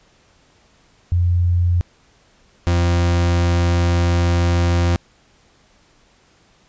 sine / 40% pulse tone pair in turn, 87.8 / 86.54 Hz, F2 / F2, +10 / -15 cents, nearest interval unison, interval 25 cents, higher first, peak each -13 dBFS, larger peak neither, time 1.12-1.81 / 2.67-4.96 s, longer second, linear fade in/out 0 ms, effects pink hiss -55 dBFS RMS until 6.68 s + resampled to 16000 Hz

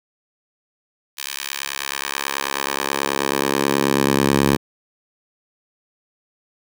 10% pulse tone with high-pass filter sweep, 69.3 Hz, C#2, in tune, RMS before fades -21 dBFS, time 1.17-4.57 s, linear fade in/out 20 ms, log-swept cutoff 2900 to 140 Hz, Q 0.71, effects none

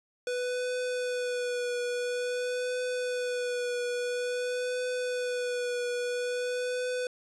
square tone with vibrato, 493.9 Hz, B4, in tune, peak -30 dBFS, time 0.27-7.07 s, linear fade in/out 2 ms, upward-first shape triangle, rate 0.49 Hz, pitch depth 24 cents each way, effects resampled to 22050 Hz

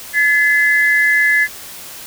sine tone pair together, 1713 / 2037 Hz, A6 / C7, -47 / -47 cents, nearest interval minor third, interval 300 cents, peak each -12 / -14 dBFS, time 0.13-1.48 s, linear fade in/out 50 ms, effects white hiss -33 dBFS RMS until 2.06 s

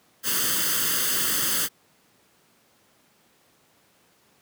white noise with comb filter, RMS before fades -24 dBFS, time 0.23-1.69 s, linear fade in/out 50 ms, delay 0.63 ms, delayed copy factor +0.75, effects pink hiss -61 dBFS RMS until 4.41 s + high-pass 150 Hz 12 dB/octave

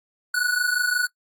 square tone pair together, 1462 / 1487.6 Hz, F#6 / F#6, -21 / +9 cents, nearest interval unison, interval 30 cents, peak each -24 dBFS, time 0.34-1.07 s, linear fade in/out 5 ms, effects noise-tail reverb RT60 0.1 s tail -23 dB re dry + AAC 64 kbps

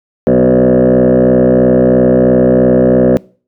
sine tone with frequency modulation, 375.6 Hz, F#4, 26 cents sharp, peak -3 dBFS, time 0.27-3.17 s, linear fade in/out 0 ms, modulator 63 Hz, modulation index 3.4, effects noise-tail reverb RT60 0.4 s tail -25 dB re dry + tanh soft clip ceiling -3 dBFS

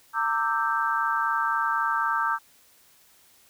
sine chord, E half-diminished seventh, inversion second, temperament equal with one note detuned, 914.7 / 1174.7 / 1318.5 / 1568 Hz, Bb5 / D6 / E6 / G6, -33 / 0 / 0 / 0 cents, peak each -28 dBFS, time 0.13-2.39 s, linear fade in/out 50 ms, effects white hiss -58 dBFS RMS until 3.49 s

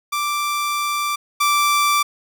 sawtooth tone pair in turn, 1174.7 / 1170.2 Hz, D6 / D6, 0 / -7 cents, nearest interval unison, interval 7 cents, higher first, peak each -16 / -11 dBFS, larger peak second, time 0.12-1.16 / 1.4-2.03 s, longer first, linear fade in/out 10 ms, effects none

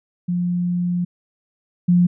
sine tone pair in turn, 176.6 / 176.6 Hz, F3 / F3, +20 / +20 cents, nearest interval unison, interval 0 cents, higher neither, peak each -18 / -11 dBFS, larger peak second, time 0.28-1.05 / 1.88-2.07 s, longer first, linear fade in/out 10 ms, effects none

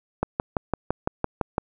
click train, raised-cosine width 1 ms, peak -8 dBFS, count 9, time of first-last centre 0.23-1.581 s, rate 5.92 Hz, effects none

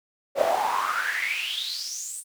brown noise with high-pass filter sweep, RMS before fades -27 dBFS, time 0.35-2.24 s, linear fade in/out 50 ms, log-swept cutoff 550 to 9200 Hz, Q 8.9, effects none

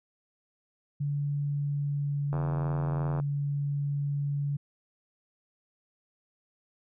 sine tone with pitch glide, 143.8 to 142.81 Hz, D3 to D3, -36 to -48 cents, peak -27 dBFS, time 1-4.57 s, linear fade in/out 10 ms, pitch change -12 cents, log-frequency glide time 1.46-2.44 s
click train, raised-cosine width 1 ms, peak -22 dBFS, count 73, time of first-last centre 2.33-3.2 s, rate 82.8 Hz
effects none

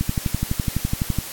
click train, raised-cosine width 5 ms, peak -8 dBFS, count 15, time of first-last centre 0.01-1.186 s, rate 11.9 Hz, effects white hiss -34 dBFS RMS until 1.32 s + AAC 64 kbps

